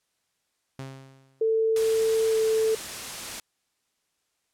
sawtooth tone with exponential decay, 134 Hz, C3, 42 cents sharp, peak -30 dBFS, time 0.79-1.58 s, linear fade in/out 2 ms, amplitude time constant 170 ms
sine tone with pitch glide, 445.1 to 441.5 Hz, A4 to A4, +20 to +6 cents, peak -20 dBFS, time 1.41-2.75 s, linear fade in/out 5 ms, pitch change -14 cents, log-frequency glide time 2.3-2.36 s
white noise, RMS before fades -35 dBFS, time 1.76-3.4 s, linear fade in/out 2 ms
effects white hiss -75 dBFS RMS until 4.53 s + low-pass 10000 Hz 12 dB/octave

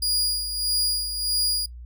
sawtooth tone with tremolo, 4870 Hz, D#8, 38 cents flat, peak -17 dBFS, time 0.02-1.66 s, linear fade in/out 5 ms, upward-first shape sine, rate 1.6 Hz, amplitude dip 60%, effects noise-tail reverb RT60 0.1 s tail -22 dB re dry + added 60 Hz sine -37 dBFS peak until 1.85 s

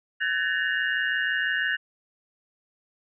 sine tone cluster, 1517 / 1690 / 1816 / 2838 Hz, F#6 / G#6 / A#6 / F7, +43 / +30 / -46 / +27 cents, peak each -28 / -28 / -28 / -33 dBFS, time 0.2-1.77 s, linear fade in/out 20 ms, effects none

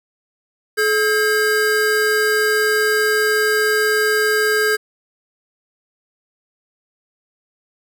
square tone pair together, 428.4 / 1607.6 Hz, A4 / G6, -46 / +43 cents, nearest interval octave + major seventh, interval 2289 cents, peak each -18 dBFS, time 0.77-4.77 s, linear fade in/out 20 ms, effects none

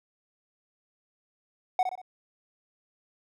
triangle tone with echo, 740 Hz, F#5, in tune, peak -18 dBFS, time 1.79-1.83 s, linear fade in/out 2 ms, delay 62 ms, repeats 3, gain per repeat -7 dB, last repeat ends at 2.016 s, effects none

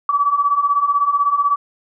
sine beating tone pair, 1135 / 1151 Hz, C#6 / D6, +41 / -35 cents, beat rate 16 Hz, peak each -19 / -15 dBFS, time 0.09-1.56 s, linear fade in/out 2 ms, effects none

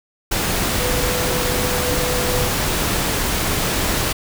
sine tone in noise, 496.6 Hz, B4, 9 cents sharp, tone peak -24 dBFS, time 0.8-2.49 s, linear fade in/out 10 ms, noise pink, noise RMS -20 dBFS, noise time 0.31-4.13 s, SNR -7 dB, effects none

